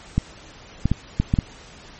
clicks, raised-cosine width 5 ms, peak -5 dBFS, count 6, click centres 0.18 / 0.856 / 0.916 / 1.2 / 1.339 / 1.388 s, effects pink hiss -44 dBFS RMS until 1.99 s + MP3 32 kbps

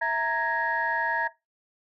sine tone cluster, 659 / 928 / 1662 / 1872 Hz, E5 / A#5 / G#6 / A#6, -1 / -8 / +1 / +7 cents, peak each -32 / -28 / -27 / -32 dBFS, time 0.01-1.28 s, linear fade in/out 10 ms, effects noise-tail reverb RT60 0.2 s tail -17 dB re dry + tanh soft clip ceiling -14 dBFS

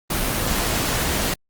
pink noise with amplitude modulation, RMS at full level -21 dBFS, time 0.1-1.34 s, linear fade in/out 5 ms, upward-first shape sine, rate 110 Hz, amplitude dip 25%, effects Opus 24 kbps

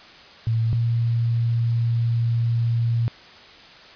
sine tone pair in turn, 113.6 / 116.73 Hz, A#2 / A#2, -44 / +3 cents, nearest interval unison, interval 47 cents, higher second, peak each -18 dBFS, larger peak neither, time 0.47-0.73 / 0.73-3.08 s, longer second, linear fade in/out 0 ms, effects white hiss -45 dBFS RMS until 3.95 s + resampled to 11025 Hz

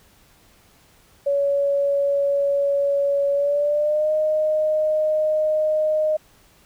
sine tone with pitch glide, 563 to 617.5 Hz, C#5 to D#5, +27 to -13 cents, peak -17 dBFS, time 1.26-6.17 s, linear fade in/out 10 ms, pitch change +160 cents, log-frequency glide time 3.33-4.12 s, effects pink hiss -55 dBFS RMS until 6.65 s

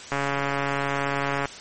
click train, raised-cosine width 0.5 ms, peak -10 dBFS, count 188, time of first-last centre 0.12-1.456 s, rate 140 Hz, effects white hiss -40 dBFS RMS until 1.6 s + MP3 32 kbps

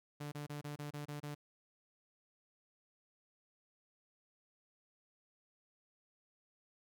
sawtooth tone bursts, 146.83 Hz, D3, in tune, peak -38 dBFS, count 8, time 0.2-1.349 s, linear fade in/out 10 ms, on 120 ms, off 27 ms, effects none

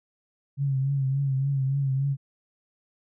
sine tone with vibrato, 136.4 Hz, C#3, 28 cents flat, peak -22 dBFS, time 0.57-2.17 s, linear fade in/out 50 ms, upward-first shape triangle, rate 3.5 Hz, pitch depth 63 cents each way, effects none

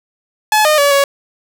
sawtooth tone with pitch steps, 856 / 611 / 570 / 559 Hz, A5 / D#5 / C#5 / C#5, -48 / -32 / +48 / +14 cents, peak -5 dBFS, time 0.52-1.04 s, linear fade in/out 2 ms, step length 130 ms, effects none

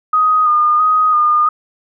sine tone with vibrato, 1234 Hz, D#6, 15 cents flat, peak -9 dBFS, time 0.13-1.49 s, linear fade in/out 5 ms, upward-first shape square, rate 1.5 Hz, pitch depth 25 cents each way, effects none

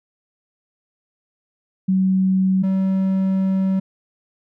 sine / triangle tone pair in turn, 188.8 / 190.88 Hz, F#3 / G3, +35 / -46 cents, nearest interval unison, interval 19 cents, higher second, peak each -14 dBFS, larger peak neither, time 1.88-2.63 / 2.63-3.8 s, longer second, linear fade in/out 10 ms, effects none

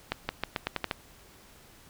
accelerating click train, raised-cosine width 0.3 ms, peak -12 dBFS, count 8, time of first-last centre 0.12-0.912 s, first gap 170 ms, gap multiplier 0.86, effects pink hiss -55 dBFS RMS until 1.89 s

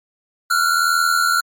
square tone pair together, 1369.6 / 1451 Hz, F6 / F#6, -34 / -34 cents, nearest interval minor second, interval 100 cents, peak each -17 / -19 dBFS, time 0.5-1.41 s, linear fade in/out 10 ms, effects MP3 64 kbps

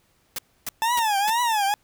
white noise bursts, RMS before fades -29 dBFS, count 4, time 0.36-1.3 s, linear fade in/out 2 ms, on 25 ms, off 280 ms
40% pulse tone with vibrato, 877 Hz, A5, 6 cents flat, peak -19 dBFS, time 0.82-1.74 s, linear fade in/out 0 ms, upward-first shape triangle, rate 2.1 Hz, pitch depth 210 cents each way
effects pink hiss -64 dBFS RMS until 1.83 s

